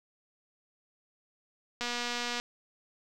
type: click train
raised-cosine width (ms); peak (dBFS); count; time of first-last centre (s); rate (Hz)
0.2; -17; 143; 1.81-2.399; 241
effects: none